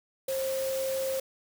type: tone in noise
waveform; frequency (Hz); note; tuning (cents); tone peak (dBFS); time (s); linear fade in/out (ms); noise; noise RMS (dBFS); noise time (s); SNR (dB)
sine; 532; C5; +29; -28; 0.28-1.2; 5; white; -39; 0.28-1.2; +8
effects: none